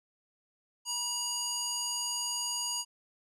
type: tone with band-pass filter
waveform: square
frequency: 960 Hz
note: B5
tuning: 49 cents flat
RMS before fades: -34 dBFS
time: 0.85-2.85 s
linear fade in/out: 50 ms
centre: 6600 Hz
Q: 2.1
effects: none